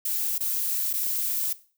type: noise with dropouts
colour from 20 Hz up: violet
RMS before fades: -27 dBFS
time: 0.05-1.53 s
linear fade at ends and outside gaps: 5 ms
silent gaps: 0.381-0.405 / 0.931-0.936 s
effects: noise-tail reverb RT60 0.4 s tail -17 dB re dry